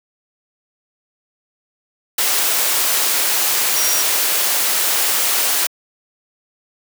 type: tone in noise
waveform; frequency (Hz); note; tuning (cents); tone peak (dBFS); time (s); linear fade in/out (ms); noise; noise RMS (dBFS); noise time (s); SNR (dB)
sine; 5700; F8; +34; -20; 3.76-4.02; 5; white; -17; 2.18-5.67; -6
effects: high-pass 400 Hz 12 dB/octave